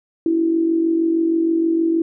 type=tone with amplitude modulation; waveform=sine; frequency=329.6 Hz; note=E4; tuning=in tune; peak=-12 dBFS; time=0.26-2.02 s; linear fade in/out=2 ms; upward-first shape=sine; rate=46.4 Hz; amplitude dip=55%; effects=none

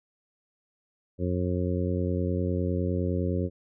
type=harmonic tone; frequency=89.8 Hz; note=F2; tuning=49 cents sharp; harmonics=1 / 2 / 3 / 4 / 5 / 6; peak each=-28 / -31 / -33 / -34 / -35 / -36 dBFS; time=1.18-3.5 s; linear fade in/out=50 ms; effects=none

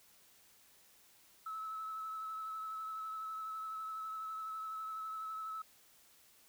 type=tone with vibrato; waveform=sine; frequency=1300 Hz; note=E6; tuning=24 cents flat; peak=-39 dBFS; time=1.46-5.62 s; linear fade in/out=5 ms; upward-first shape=sine; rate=12 Hz; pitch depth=20 cents each way; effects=tanh soft clip ceiling -35 dBFS + white hiss -65 dBFS RMS until 6.48 s

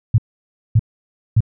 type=tone bursts; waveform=sine; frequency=111.4 Hz; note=A2; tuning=22 cents sharp; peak=-8 dBFS; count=3; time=0.14-1.406 s; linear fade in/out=5 ms; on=42 ms; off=570 ms; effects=none

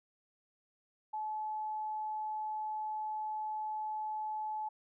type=tone; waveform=sine; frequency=860 Hz; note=A5; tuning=40 cents flat; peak=-35 dBFS; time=1.13-4.69 s; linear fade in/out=10 ms; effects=none

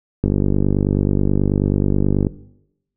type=click train; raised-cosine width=3 ms; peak=-4 dBFS; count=101; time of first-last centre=0.24-2.268 s; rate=49.3 Hz; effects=noise-tail reverb RT60 0.8 s tail -18 dB re dry

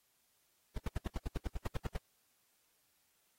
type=noise bursts; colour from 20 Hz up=brown; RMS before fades=-34 dBFS; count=13; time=0.76-1.969 s; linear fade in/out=5 ms; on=21 ms; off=78 ms; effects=white hiss -75 dBFS RMS until 3.38 s + AAC 48 kbps

